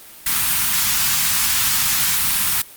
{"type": "band-stop noise", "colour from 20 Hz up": "white", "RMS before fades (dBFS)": -18, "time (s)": [0.26, 2.62], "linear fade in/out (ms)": 5, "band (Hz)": [220, 940], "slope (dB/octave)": 24, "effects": ["white hiss -41 dBFS RMS until 2.76 s", "Opus 32 kbps"]}